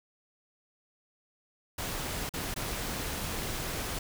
pink noise with dropouts, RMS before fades -35 dBFS, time 1.78-3.99 s, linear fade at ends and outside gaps 5 ms, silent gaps 2.293-2.337 / 2.542-2.561 s, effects none

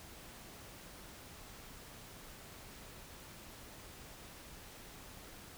silence, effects pink hiss -53 dBFS RMS until 5.57 s

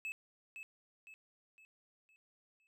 triangle tone with echo, 2600 Hz, E7, 24 cents flat, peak -37 dBFS, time 0.05-0.12 s, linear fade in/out 0 ms, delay 510 ms, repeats 5, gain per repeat -7 dB, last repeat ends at 2.67 s, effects none

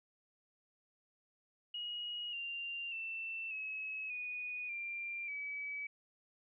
sine tone with pitch steps, 2893 / 2782 / 2674 / 2571 / 2472 / 2377 / 2286 Hz, F#7 / F7 / E7 / E7 / D#7 / D7 / D7, -40 / -7 / +24 / -44 / -12 / +20 / -47 cents, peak -39 dBFS, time 1.74-5.87 s, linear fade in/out 5 ms, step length 590 ms, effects none

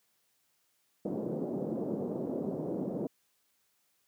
pink band-pass noise, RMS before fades -35 dBFS, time 1.05-3.07 s, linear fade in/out 5 ms, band 170 to 550 Hz, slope 24 dB/octave, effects white hiss -74 dBFS RMS until 4.07 s + high-pass 80 Hz 12 dB/octave

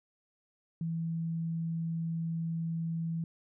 sine tone, 164.81 Hz, E3, in tune, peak -31 dBFS, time 0.81-3.24 s, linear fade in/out 2 ms, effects none

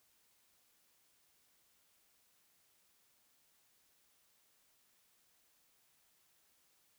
silence, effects white hiss -73 dBFS RMS until 6.98 s

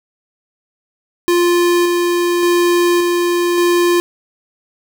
square tone with tremolo, 349.2 Hz, F4, in tune, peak -11 dBFS, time 1.28-4 s, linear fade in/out 0 ms, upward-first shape square, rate 0.87 Hz, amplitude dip 25%, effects none

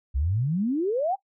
sine exponential sweep, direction up, 61.6 to 817 Hz, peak -22 dBFS, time 0.14-1.16 s, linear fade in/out 20 ms, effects noise-tail reverb RT60 0.1 s tail -19 dB re dry

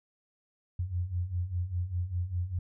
sine beating tone pair, 85.9 / 90.9 Hz, F2 / F#2, -28 / -30 cents, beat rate 5 Hz, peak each -35 / -31 dBFS, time 0.79-2.59 s, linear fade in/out 5 ms, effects none

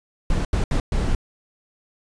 brown noise bursts at uneven times, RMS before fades -20 dBFS, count 4, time 0.3-0.45 / 0.53-0.64 / 0.71-0.8 / 0.92-1.15 s, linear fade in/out 2 ms, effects resampled to 22050 Hz

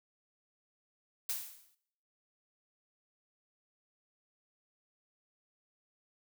blue noise with exponential decay, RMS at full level -33 dBFS, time 1.29-1.75 s, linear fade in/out 5 ms, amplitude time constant 98 ms, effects noise-tail reverb RT60 0.7 s tail -19 dB re dry

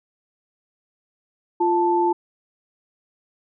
sine tone pair together, 348.1 / 880 Hz, F4 / A5, -6 / 0 cents, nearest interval octave + major third, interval 1606 cents, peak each -19 dBFS, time 1.6-2.13 s, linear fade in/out 10 ms, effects none

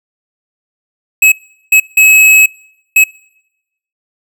square tone bursts at uneven times, 2569 Hz, E7, 45 cents flat, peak -4 dBFS, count 4, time 1.22-1.32 / 1.72-1.8 / 1.97-2.46 / 2.96-3.04 s, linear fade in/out 5 ms, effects noise-tail reverb RT60 0.9 s tail -26 dB re dry

